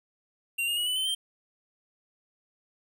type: tone with pitch steps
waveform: square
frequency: 2764 / 2837 / 2911 / 2988 / 3067 / 3148 Hz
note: F7 / F7 / F#7 / F#7 / G7 / G7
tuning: -19 / +27 / -29 / +16 / -38 / +7 cents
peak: -27 dBFS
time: 0.58-1.15 s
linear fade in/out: 10 ms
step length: 95 ms
effects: none